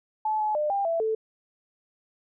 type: tone with pitch steps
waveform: sine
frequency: 863 / 853 / 601 / 797 / 665 / 440.4 Hz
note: A5 / G#5 / D5 / G5 / E5 / A4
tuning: -34 / +46 / +40 / +28 / +15 / +2 cents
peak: -23 dBFS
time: 0.25-1.15 s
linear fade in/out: 5 ms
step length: 150 ms
effects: none